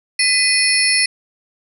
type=tone cluster; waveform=sine; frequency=2003 / 2479 / 4357 / 5310 / 10270 Hz; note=B6 / D#7 / C#8 / E8 / E9; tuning=+24 / -7 / -31 / +12 / -46 cents; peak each=-19 dBFS; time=0.19-1.06 s; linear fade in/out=5 ms; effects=none